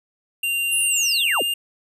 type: tone with pitch glide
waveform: square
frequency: 2780 to 2807 Hz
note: F7 to F7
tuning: -9 to +8 cents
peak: -21 dBFS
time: 0.43-1.54 s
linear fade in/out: 5 ms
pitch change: +17 cents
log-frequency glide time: 1.37-1.42 s
type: linear sweep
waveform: sine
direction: down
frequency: 11260 to 138.59 Hz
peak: -20 dBFS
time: 0.71-1.43 s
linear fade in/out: 20 ms
effects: none